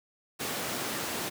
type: high-pass noise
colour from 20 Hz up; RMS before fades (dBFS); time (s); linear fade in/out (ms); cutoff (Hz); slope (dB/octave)
pink; -34; 0.39-1.3; 20; 200; 12
effects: none